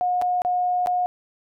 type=tone with dropouts; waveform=sine; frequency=721 Hz; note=F#5; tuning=45 cents flat; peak=-19 dBFS; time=0.01-1.06 s; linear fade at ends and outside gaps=0 ms; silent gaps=0.215-0.221 / 0.419-0.449 / 0.861-0.871 s; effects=none